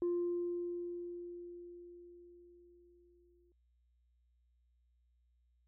sine tone with exponential decay, 349.2 Hz, F4, in tune, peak -29 dBFS, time 0.02-3.52 s, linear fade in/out 1 ms, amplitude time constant 760 ms, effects tanh soft clip ceiling -29 dBFS + added 60 Hz sine -70 dBFS peak until 5.67 s

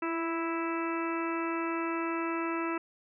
harmonic tone with a mistuned harmonic, 329.6 Hz, E4, in tune, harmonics 1 / 2 / 3 / 4 / 5 / 6 / 7 / 8, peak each -32 / -42 / -38 / -37 / -45 / -44 / -46 / -42 dBFS, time 0.02-2.78 s, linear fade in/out 5 ms, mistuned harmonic 1, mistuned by +21 cents, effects none

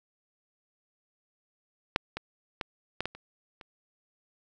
clicks, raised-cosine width 0.3 ms, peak -7 / -18 / -16 / -14 / -16 / -30 / -29 dBFS, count 7, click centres 1.961 / 2.17 / 2.612 / 3.006 / 3.056 / 3.15 / 3.612 s, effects none

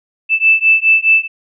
sine beating tone pair, 2637 / 2641.8 Hz, E7 / E7, 0 / +3 cents, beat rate 4.8 Hz, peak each -11 dBFS, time 0.29-1.28 s, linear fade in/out 50 ms, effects none

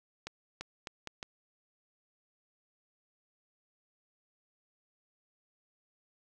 accelerating click train, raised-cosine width 0.2 ms, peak -22 dBFS, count 5, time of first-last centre 0.27-1.229 s, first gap 340 ms, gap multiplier 0.77, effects none

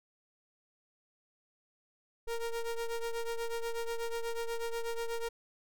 square ring-modulated tone, 233.1 Hz, A#3, in tune, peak -31 dBFS, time 2.27-5.29 s, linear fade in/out 10 ms, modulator 229 Hz, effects none

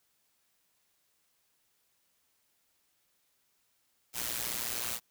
white noise with amplitude modulation, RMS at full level -32 dBFS, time 4.13-5 s, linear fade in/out 50 ms, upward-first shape sine, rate 119 Hz, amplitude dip 80%, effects white hiss -74 dBFS RMS until 5.1 s

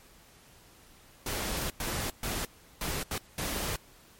pink noise bursts at uneven times, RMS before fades -33 dBFS, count 6, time 1.26-1.7 / 1.8-2.1 / 2.23-2.45 / 2.81-3.03 / 3.11-3.18 / 3.38-3.76 s, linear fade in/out 2 ms, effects pink hiss -57 dBFS RMS until 4.19 s + MP3 64 kbps

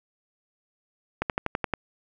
slowing click train, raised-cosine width 0.5 ms, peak -10 dBFS, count 7, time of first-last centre 1.22-1.737 s, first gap 78 ms, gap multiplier 1.04, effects none

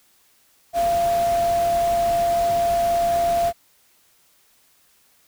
sine tone in noise, 687 Hz, F5, 29 cents flat, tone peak -17 dBFS, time 0.73-3.53 s, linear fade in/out 50 ms, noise pink, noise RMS -33 dBFS, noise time 0.73-3.53 s, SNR +13 dB, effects white hiss -59 dBFS RMS until 5.27 s

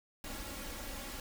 pink noise with comb filter, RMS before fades -43 dBFS, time 0.24-1.2 s, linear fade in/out 2 ms, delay 3.6 ms, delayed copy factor +0.65, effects none

